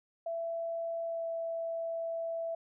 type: tone with pitch glide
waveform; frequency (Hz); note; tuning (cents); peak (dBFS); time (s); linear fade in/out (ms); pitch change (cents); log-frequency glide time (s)
sine; 667 to 662.8; E5 to E5; +20 to +9; -33; 0.26-2.55; 5; -11; 1.05-1.26
effects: none